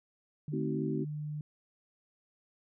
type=tone; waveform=sine; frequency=150 Hz; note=D3; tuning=37 cents sharp; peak=-35 dBFS; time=0.48-1.41 s; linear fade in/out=2 ms
type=chord; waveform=sine; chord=A diminished seventh; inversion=none; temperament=just; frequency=220 / 264 / 316.8 / 380.2 Hz; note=A3 / C4 / Eb4 / Gb4; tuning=0 / +16 / +31 / +47 cents; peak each=-37 dBFS; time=0.52-1.05 s; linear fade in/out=20 ms
effects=none